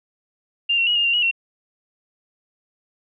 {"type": "tone with pitch steps", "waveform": "sine", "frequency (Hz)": [2795, 2733, 2902, 2826, 2768, 2905, 2727], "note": ["F7", "F7", "F#7", "F7", "F7", "F#7", "F7"], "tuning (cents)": [1, -38, -34, 20, -16, -32, -42], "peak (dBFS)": -16, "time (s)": [0.69, 1.313], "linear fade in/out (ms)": 10, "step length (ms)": 89, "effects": []}